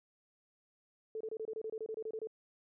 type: tone bursts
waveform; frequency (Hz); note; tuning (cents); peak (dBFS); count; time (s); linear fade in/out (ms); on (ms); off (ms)
sine; 440; A4; 0; -37; 14; 1.15-2.272; 2; 56; 26
effects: none